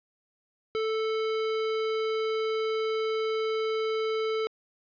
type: tone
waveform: square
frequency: 440 Hz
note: A4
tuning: in tune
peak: -27 dBFS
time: 0.75-4.47 s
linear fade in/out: 0 ms
effects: resampled to 11025 Hz + 11-bit